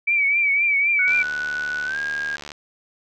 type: tone with vibrato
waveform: sine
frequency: 2300 Hz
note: D7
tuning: 37 cents flat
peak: -16 dBFS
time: 0.07-1.23 s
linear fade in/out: 10 ms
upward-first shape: triangle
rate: 3.9 Hz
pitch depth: 77 cents each way
type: tone with pitch glide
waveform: sine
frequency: 1480 to 1623.3 Hz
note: F#6 to G#6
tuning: 0 to -40 cents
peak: -23 dBFS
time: 0.99-2.36 s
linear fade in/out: 2 ms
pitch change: +160 cents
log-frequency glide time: 1.85-1.98 s
type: click train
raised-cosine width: 0.2 ms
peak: -17 dBFS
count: 107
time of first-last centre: 1.08-2.518 s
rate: 73.7 Hz
effects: none